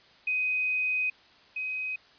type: tone pair in turn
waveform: sine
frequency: 2508 / 2520 Hz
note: D#7 / D#7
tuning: +13 / +21 cents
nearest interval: unison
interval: 8 cents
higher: second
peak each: -25 / -30 dBFS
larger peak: first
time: 0.27-1.1 / 1.56-1.96 s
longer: first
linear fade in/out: 5 ms
effects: white hiss -57 dBFS RMS until 2.18 s + resampled to 11025 Hz